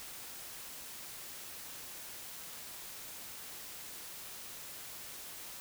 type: silence
effects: white hiss -47 dBFS RMS until 5.6 s